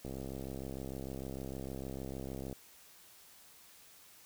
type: click train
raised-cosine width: 2 ms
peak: -29 dBFS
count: 166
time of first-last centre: 0.05-2.527 s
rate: 66.6 Hz
effects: white hiss -59 dBFS RMS until 4.25 s